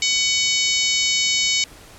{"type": "harmonic tone with a mistuned harmonic", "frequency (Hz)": 750, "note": "F#5", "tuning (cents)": 23, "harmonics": [3, 4, 5, 6, 7, 8, 9, 10], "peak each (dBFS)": [-23, -24, -25, -26, -26, -27, -28, -28], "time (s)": [0.02, 1.64], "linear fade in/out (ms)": 2, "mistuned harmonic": 6, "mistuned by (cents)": -34, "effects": ["pink hiss -44 dBFS RMS until 1.98 s", "low-pass 12000 Hz 12 dB/octave"]}